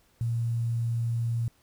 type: tone with quantisation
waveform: sine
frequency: 116.54 Hz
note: A#2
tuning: in tune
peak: -25 dBFS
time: 0.21-1.48 s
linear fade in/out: 0 ms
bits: 9
effects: pink hiss -65 dBFS RMS until 1.62 s